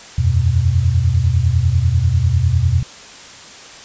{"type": "chord", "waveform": "sine", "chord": "E suspended second", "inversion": "none", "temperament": "equal", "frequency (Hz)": [82.41, 92.5, 123.47], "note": ["E2", "F#2", "B2"], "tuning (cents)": [0, 0, 0], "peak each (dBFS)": -16, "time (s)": [0.18, 2.83], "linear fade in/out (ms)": 5, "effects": ["white hiss -37 dBFS RMS until 3.84 s", "resampled to 16000 Hz"]}